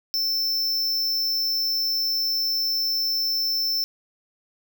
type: tone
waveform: square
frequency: 5330 Hz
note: E8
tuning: 18 cents sharp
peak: -22 dBFS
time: 0.14-3.84 s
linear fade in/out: 0 ms
effects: none